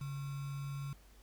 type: tone with sample-and-hold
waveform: sine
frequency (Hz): 140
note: C#3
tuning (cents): +18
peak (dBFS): -38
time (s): 0.01-0.93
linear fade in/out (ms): 2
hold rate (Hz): 1225
effects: added 50 Hz sine -58 dBFS peak until 1.22 s + pink hiss -65 dBFS RMS until 1.22 s